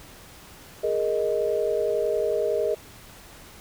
sine chord, Ab suspended second, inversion none, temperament equal, 415.3 / 466.2 / 622.3 Hz, Ab4 / Bb4 / Eb5, 0 / 0 / 0 cents, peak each -26 dBFS, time 0.83-2.75 s, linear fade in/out 10 ms, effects pink hiss -47 dBFS RMS until 3.6 s

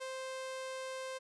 sawtooth tone, 523.3 Hz, C5, in tune, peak -36 dBFS, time 0-1.19 s, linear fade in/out 20 ms, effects resampled to 24000 Hz

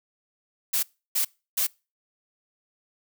blue noise bursts, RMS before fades -24 dBFS, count 3, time 0.73-1.67 s, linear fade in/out 10 ms, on 100 ms, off 320 ms, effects noise-tail reverb RT60 0.3 s tail -25 dB re dry

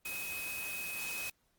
sine tone in noise, 2537 Hz, D#7, 33 cents sharp, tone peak -39 dBFS, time 0.05-1.3 s, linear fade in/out 5 ms, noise white, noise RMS -42 dBFS, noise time 0.05-1.3 s, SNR 0 dB, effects pink hiss -75 dBFS RMS until 1.58 s + Opus 24 kbps

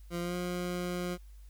20% pulse tone with pitch glide, 172.9 to 177.97 Hz, F3 to F3, -17 to +33 cents, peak -28 dBFS, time 0.1-1.18 s, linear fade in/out 50 ms, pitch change +50 cents, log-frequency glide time 0.2-0.35 s, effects added 50 Hz sine -48 dBFS peak until 1.49 s + white hiss -68 dBFS RMS until 1.49 s

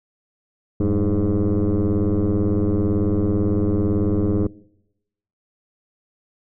sine tone with frequency modulation, 110 Hz, A2, in tune, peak -14 dBFS, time 0.8-4.47 s, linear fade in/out 5 ms, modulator 101 Hz, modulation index 3.1, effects noise-tail reverb RT60 0.9 s tail -23 dB re dry + tanh soft clip ceiling -15 dBFS

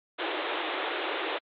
pink band-pass noise, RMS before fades -32 dBFS, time 0.18-1.39 s, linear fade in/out 20 ms, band 310 to 3800 Hz, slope 96 dB/octave, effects AAC 64 kbps

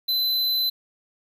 square tone, 4032 Hz, B7, 35 cents sharp, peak -21 dBFS, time 0.08-0.7 s, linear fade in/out 10 ms, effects 9-bit

